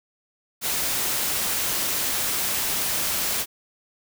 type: noise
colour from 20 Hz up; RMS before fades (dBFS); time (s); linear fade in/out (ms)
white; -25; 0.61-3.46; 50
effects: none